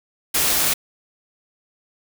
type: noise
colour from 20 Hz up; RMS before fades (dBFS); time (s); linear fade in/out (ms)
white; -19; 0.34-0.74; 10
effects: none